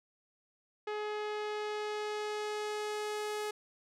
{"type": "tone with low-pass filter sweep", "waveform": "sawtooth", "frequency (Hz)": 422, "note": "G#4", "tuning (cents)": 28, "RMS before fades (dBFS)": -37, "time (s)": [0.87, 3.51], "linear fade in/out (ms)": 5, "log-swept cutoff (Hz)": [3000, 12000], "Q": 0.74, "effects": []}